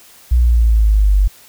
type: exponential sweep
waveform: sine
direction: down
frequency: 61.74 to 47.46 Hz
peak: -8 dBFS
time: 0.31-1.28 s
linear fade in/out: 10 ms
effects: white hiss -44 dBFS RMS until 1.48 s